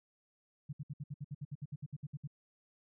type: tone bursts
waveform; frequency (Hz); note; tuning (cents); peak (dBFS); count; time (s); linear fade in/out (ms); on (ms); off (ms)
sine; 144.4; D3; -29; -38; 16; 0.69-2.275; 10; 40; 63
effects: none